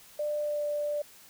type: tone with pitch glide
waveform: sine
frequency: 595 to 589.2 Hz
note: D5 to D5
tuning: +22 to +6 cents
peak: -28 dBFS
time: 0.19-1.02 s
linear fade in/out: 5 ms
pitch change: -16 cents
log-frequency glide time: 0.37-0.65 s
effects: white hiss -54 dBFS RMS until 1.29 s